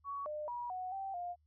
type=tone with pitch steps; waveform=sine; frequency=1123 / 603 / 964 / 738 / 777 / 706 Hz; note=C#6 / D5 / B5 / F#5 / G5 / F5; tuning=+22 / +46 / -42 / -5 / -16 / +19 cents; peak=-38 dBFS; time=0.04-1.36 s; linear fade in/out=50 ms; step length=220 ms; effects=added 76 Hz sine -69 dBFS peak until 1.46 s